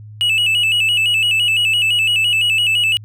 triangle tone with vibrato, 2768 Hz, F7, 16 cents flat, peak -11 dBFS, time 0.21-2.97 s, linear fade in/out 0 ms, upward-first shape square, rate 5.9 Hz, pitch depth 86 cents each way, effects added 106 Hz sine -33 dBFS peak until 3.04 s

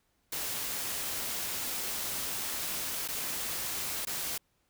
white noise with dropouts, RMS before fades -35 dBFS, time 0.32-4.38 s, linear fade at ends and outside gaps 5 ms, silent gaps 3.078-3.085 / 4.052-4.07 s, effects pink hiss -74 dBFS RMS until 4.69 s

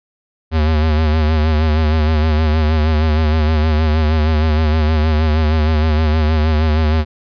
square tone with vibrato, 77.78 Hz, D#2, in tune, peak -12 dBFS, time 0.51-7.05 s, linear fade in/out 50 ms, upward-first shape sine, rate 6.4 Hz, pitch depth 55 cents each way, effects resampled to 11025 Hz

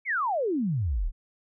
sine exponential sweep, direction down, 2305 to 31 Hz, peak -24 dBFS, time 0.05-1.12 s, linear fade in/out 50 ms, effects none

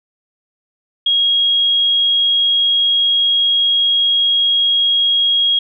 sine tone, 3285 Hz, G#7, 20 cents flat, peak -11 dBFS, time 1.06-5.59 s, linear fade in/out 5 ms, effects none

